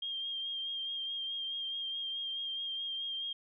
sine tone with vibrato, 3209 Hz, G7, 40 cents sharp, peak -35 dBFS, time 0.02-3.33 s, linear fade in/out 5 ms, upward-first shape sine, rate 4.7 Hz, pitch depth 26 cents each way, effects none

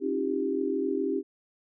sine tone cluster, 271.2 / 315.2 / 347.9 / 395.1 Hz, C#4 / D#4 / F4 / G4, -38 / +23 / -7 / +14 cents, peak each -31 / -32 / -35 / -29 dBFS, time 0-1.23 s, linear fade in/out 50 ms, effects none

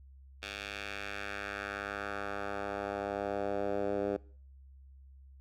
10% pulse tone with band-pass filter sweep, 100.8 Hz, G2, 49 cents sharp, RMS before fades -37 dBFS, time 0.42-4.17 s, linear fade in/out 10 ms, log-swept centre 3000 to 460 Hz, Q 1.5, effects noise-tail reverb RT60 0.5 s tail -23 dB re dry + added 67 Hz sine -52 dBFS peak until 5.4 s

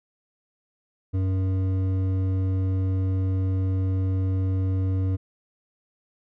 sine tone with hard clipping, 94.4 Hz, F#2, 35 cents sharp, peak -23 dBFS, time 1.13-5.17 s, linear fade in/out 20 ms, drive 9 dB, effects none

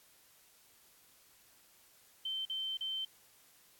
sine tone with dropouts, 3100 Hz, G7, 20 cents flat, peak -35 dBFS, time 2.25-3.05 s, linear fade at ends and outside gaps 5 ms, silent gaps 2.453-2.497 / 2.772-2.808 s, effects white hiss -64 dBFS RMS until 3.79 s + AAC 64 kbps

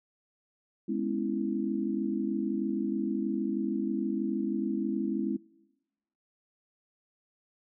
sine chord, C# minor seventh, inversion second, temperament equal with one note detuned, 207.7 / 250.8 / 277.2 / 329.6 Hz, G#3 / B3 / C#4 / E4, 0 / +27 / 0 / 0 cents, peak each -32 / -35 / -35 / -33 dBFS, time 0.88-5.37 s, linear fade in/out 10 ms, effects noise-tail reverb RT60 1.0 s tail -22 dB re dry

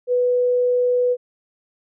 sine tone, 493.9 Hz, B4, in tune, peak -15 dBFS, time 0.07-1.17 s, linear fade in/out 50 ms, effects none

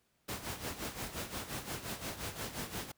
pink noise with tremolo, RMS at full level -38 dBFS, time 0.28-2.92 s, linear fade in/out 10 ms, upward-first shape sine, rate 5.7 Hz, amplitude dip 70%, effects pink hiss -75 dBFS RMS until 2.97 s + high-pass 60 Hz 12 dB/octave

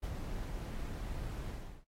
brown noise with ADSR envelope, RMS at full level -35 dBFS, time 0.02-1.85 s, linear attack 23 ms, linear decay 43 ms, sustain -5 dB, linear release 360 ms, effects noise-tail reverb RT60 0.1 s tail -24 dB re dry + AAC 48 kbps

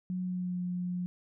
sine tone with pitch glide, 182.7 to 178.94 Hz, F#3 to F3, -22 to +42 cents, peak -31 dBFS, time 0.1-1.06 s, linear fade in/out 0 ms, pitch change -36 cents, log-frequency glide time 0.22-0.6 s, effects none

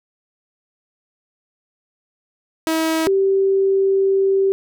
sawtooth / sine tone pair in turn, 321.5 / 388.5 Hz, E4 / G4, -43 / -16 cents, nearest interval minor third, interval 327 cents, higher second, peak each -13 dBFS, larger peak neither, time 2.67-3.07 / 3.07-4.52 s, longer second, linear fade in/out 0 ms, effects none

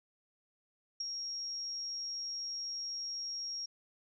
sine tone with ADSR envelope, 5588 Hz, F8, in tune, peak -32 dBFS, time 1-3.66 s, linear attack 7 ms, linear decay 15 ms, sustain -5 dB, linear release 7 ms, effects none

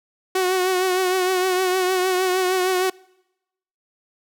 sawtooth tone with vibrato, 370 Hz, F#4, in tune, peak -14 dBFS, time 0.35-2.9 s, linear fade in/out 5 ms, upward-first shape triangle, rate 6.5 Hz, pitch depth 46 cents each way, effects noise-tail reverb RT60 0.9 s tail -25 dB re dry

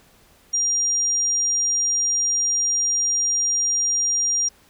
sine tone, 5700 Hz, F8, 34 cents sharp, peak -18 dBFS, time 0.53-4.49 s, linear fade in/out 10 ms, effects pink hiss -55 dBFS RMS until 4.69 s

